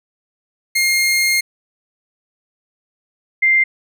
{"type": "tone pair in turn", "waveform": ["sawtooth", "sine"], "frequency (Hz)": [2129, 2095], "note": ["C7", "C7"], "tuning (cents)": [30, 2], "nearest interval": "unison", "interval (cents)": 28, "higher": "first", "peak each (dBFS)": -10, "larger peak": "neither", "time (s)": [[0.75, 1.41], [3.42, 3.64]], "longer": "first", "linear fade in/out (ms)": 10, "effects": []}